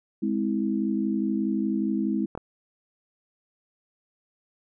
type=chord; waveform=sine; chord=Ab augmented; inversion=none; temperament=just; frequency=207.7 / 259.6 / 324.5 Hz; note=Ab3 / C4 / E4; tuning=0 / -13 / -27 cents; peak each=-26 / -29 / -28 dBFS; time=0.22-2.26 s; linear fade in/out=10 ms
type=clicks; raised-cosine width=1 ms; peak=-20 dBFS; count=2; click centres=2.352 / 2.376 s
effects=none

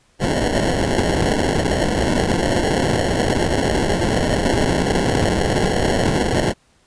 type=noise with sample-and-hold; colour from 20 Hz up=violet; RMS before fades=-18 dBFS; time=0.19-6.54 s; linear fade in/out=50 ms; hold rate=1225 Hz; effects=pink hiss -58 dBFS RMS until 6.86 s + resampled to 22050 Hz

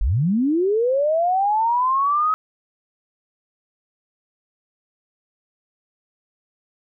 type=linear sweep; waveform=sine; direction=up; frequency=36 to 1280 Hz; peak=-16 dBFS; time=0.01-2.34 s; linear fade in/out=0 ms; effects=none

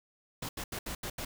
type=noise bursts at uneven times; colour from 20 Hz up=pink; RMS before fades=-38 dBFS; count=6; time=0.42-0.49 / 0.57-0.64 / 0.72-0.79 / 0.86-0.95 / 1.03-1.1 / 1.18-1.25 s; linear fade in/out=5 ms; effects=none

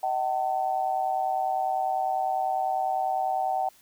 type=tone with amplitude modulation; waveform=sine; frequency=760 Hz; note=F#5; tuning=46 cents sharp; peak=-20 dBFS; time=0.03-3.69 s; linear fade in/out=5 ms; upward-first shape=sine; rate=130 Hz; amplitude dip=85%; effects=white hiss -58 dBFS RMS until 3.81 s

